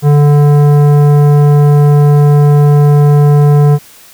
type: tone with tanh clipping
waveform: sine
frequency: 146 Hz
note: D3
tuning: 10 cents flat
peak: -5 dBFS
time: 0.02-3.79 s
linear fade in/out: 50 ms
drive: 14 dB
effects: white hiss -38 dBFS RMS until 4.13 s